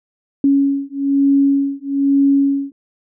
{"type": "beating tone pair", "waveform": "sine", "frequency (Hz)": [277.2, 278.3], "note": ["C#4", "C#4"], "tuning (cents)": [0, 7], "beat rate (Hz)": 1.1, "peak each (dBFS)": -15, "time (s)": [0.44, 2.72], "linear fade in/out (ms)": 2, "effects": []}